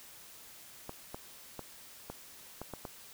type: clicks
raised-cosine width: 1 ms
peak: -26 dBFS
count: 7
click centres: 0.894 / 1.145 / 1.593 / 2.1 / 2.616 / 2.737 / 2.852 s
effects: white hiss -53 dBFS RMS until 3.13 s